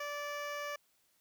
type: tone with notch filter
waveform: 15% pulse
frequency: 582 Hz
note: D5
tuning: 16 cents flat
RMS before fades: -40 dBFS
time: 0-0.76 s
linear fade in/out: 5 ms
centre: 10000 Hz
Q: 0.91
effects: white hiss -73 dBFS RMS until 1.2 s